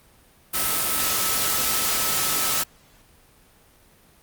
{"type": "tone in noise", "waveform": "sine", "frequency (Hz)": 1300, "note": "E6", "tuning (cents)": -24, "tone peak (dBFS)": -33, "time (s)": [0.53, 2.64], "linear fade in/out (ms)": 20, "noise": "white", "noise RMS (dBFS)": -23, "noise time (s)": [0.53, 2.64], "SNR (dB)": -13, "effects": ["pink hiss -55 dBFS RMS until 4.22 s", "Opus 32 kbps"]}